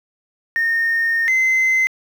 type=tone pair in turn; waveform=sine; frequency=1835 / 2060 Hz; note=A#6 / C7; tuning=-28 / -28 cents; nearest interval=major second; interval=200 cents; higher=second; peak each=-14 / -11 dBFS; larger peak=second; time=0.56-1.28 / 1.28-1.87 s; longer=first; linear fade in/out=0 ms; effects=tanh soft clip ceiling -12 dBFS + 7-bit